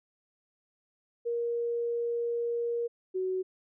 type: tone pair in turn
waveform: sine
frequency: 471.1 / 373.3 Hz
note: A#4 / F#4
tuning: +18 / +15 cents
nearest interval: major third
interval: 403 cents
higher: first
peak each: -28 dBFS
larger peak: neither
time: 1.25-2.88 / 3.14-3.43 s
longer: first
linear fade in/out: 20 ms
effects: none